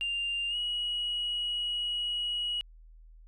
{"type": "tone with pitch glide", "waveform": "sine", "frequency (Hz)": [2794, 2908], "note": ["F7", "F#7"], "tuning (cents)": [0, -31], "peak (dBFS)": -28, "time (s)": [0.01, 2.61], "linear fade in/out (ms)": 0, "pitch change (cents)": 69, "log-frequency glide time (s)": [0.49, 0.56], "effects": ["tanh soft clip ceiling -26 dBFS", "added 40 Hz sine -50 dBFS peak until 3.27 s"]}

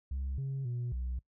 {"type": "tone with pitch steps", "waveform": "sine", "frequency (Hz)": [67.1, 135.6, 121.5, 62.2], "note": ["C2", "C#3", "B2", "B1"], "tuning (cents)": [44, -38, -28, 13], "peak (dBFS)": -31, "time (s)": [0.11, 1.19], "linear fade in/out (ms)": 5, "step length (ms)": 270, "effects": ["noise-tail reverb RT60 0.1 s tail -21 dB re dry", "tanh soft clip ceiling -31 dBFS"]}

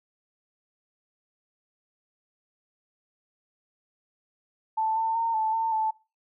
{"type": "tone with pitch steps", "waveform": "sine", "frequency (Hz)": [881, 896, 915, 877, 901, 876], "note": ["A5", "A5", "A#5", "A5", "A5", "A5"], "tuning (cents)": [2, 31, -32, -6, 41, -8], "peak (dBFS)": -23, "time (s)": [4.77, 5.91], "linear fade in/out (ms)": 10, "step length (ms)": 190, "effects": ["noise-tail reverb RT60 0.3 s tail -22 dB re dry"]}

